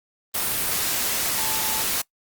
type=tone in noise; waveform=sine; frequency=877 Hz; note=A5; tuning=6 cents flat; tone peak=-33 dBFS; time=1.37-1.83 s; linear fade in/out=10 ms; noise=white; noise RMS=-24 dBFS; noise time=0.34-2.02 s; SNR=-12 dB; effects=noise-tail reverb RT60 0.1 s tail -22 dB re dry + Opus 32 kbps